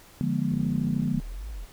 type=chord; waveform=sine; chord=D diminished seventh; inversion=none; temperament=equal with one note detuned; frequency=146.83 / 174.61 / 207.7 / 240.7 Hz; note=D3 / F3 / Ab3 / Cb4; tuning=0 / 0 / 0 / -44 cents; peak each=-29 dBFS; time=0.21-1.2 s; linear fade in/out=0 ms
type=click train; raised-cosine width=3 ms; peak=-30 dBFS; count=31; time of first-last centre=0.52-1.075 s; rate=54.1 Hz
type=exponential two-way sweep; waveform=sine; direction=up then down; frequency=30.87 to 55.8 to 38.54 Hz; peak=-33 dBFS; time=1.12-1.66 s; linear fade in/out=20 ms; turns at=1.5 s
effects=pink hiss -52 dBFS RMS until 1.72 s